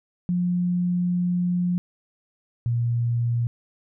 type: tone pair in turn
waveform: sine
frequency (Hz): 177.6 / 118.53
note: F3 / A#2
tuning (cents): +29 / +29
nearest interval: perfect fifth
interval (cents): 700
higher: first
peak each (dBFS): -20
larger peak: neither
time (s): 0.29-1.78 / 2.66-3.47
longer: first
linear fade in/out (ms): 0
effects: none